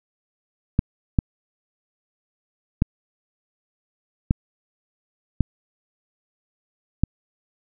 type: clicks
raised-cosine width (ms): 5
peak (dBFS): -4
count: 6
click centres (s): 0.791 / 1.188 / 2.821 / 4.309 / 5.407 / 7.036
effects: none